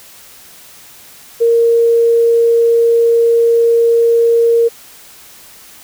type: tone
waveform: sine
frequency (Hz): 464.6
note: A#4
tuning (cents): -6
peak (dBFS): -7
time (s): 1.4-4.69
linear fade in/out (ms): 20
effects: white hiss -39 dBFS RMS until 5.83 s